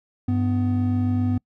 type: tone pair together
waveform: triangle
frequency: 99 / 249.5 Hz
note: G2 / B3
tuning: +18 / +18 cents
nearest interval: octave + major third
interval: 1600 cents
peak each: -20 dBFS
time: 0.28-1.38 s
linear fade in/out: 5 ms
effects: noise-tail reverb RT60 0.1 s tail -26 dB re dry